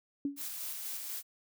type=tone with exponential decay; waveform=sine; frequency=282.1 Hz; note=C#4; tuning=30 cents sharp; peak=-27 dBFS; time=0.25-0.44 s; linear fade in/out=2 ms; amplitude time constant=40 ms
type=noise with tremolo; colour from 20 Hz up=blue; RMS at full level=-39 dBFS; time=0.36-1.23 s; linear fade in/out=50 ms; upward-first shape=square; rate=4.1 Hz; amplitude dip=25%
effects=none